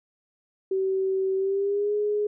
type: tone with pitch glide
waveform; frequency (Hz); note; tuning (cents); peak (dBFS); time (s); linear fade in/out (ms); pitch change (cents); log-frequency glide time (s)
sine; 382.3 to 416.9; G4 to G#4; -43 to +7; -22; 0.71-2.27; 5; +150; 1.36-1.94
effects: none